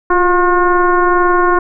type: tone with frequency modulation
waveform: sine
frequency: 713 Hz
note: F5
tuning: 36 cents sharp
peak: -8 dBFS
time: 0.1-1.59 s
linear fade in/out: 5 ms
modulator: 362 Hz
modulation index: 1.9
effects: none